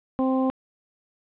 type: harmonic tone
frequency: 261.6 Hz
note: C4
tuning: in tune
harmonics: 1 / 2 / 3 / 4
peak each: -21 / -27 / -31 / -33 dBFS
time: 0.19-0.5 s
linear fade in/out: 0 ms
effects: resampled to 8000 Hz + 9-bit